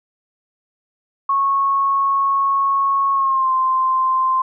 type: tone with pitch glide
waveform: sine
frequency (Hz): 1100 to 1043.7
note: C#6 to C6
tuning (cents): -14 to -5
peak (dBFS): -14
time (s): 1.29-4.42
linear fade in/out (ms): 5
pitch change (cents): -91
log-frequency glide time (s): 3.13-3.51
effects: none